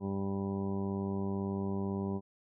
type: harmonic tone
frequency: 98 Hz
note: G2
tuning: in tune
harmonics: 1 / 2 / 3 / 4 / 5 / 6 / 7 / 8 / 9 / 10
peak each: -39 / -34 / -44 / -39 / -53 / -49 / -56 / -50 / -55 / -48 dBFS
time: 0-2.21 s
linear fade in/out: 50 ms
effects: none